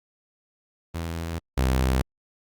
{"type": "tone pair in turn", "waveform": "sawtooth", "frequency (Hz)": [83, 64.67], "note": ["E2", "C2"], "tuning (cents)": [12, -20], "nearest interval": "major third", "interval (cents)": 432, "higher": "first", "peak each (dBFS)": [-24, -16], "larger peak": "second", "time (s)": [[0.94, 1.39], [1.57, 2.02]], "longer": "neither", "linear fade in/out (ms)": 10, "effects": ["Opus 32 kbps"]}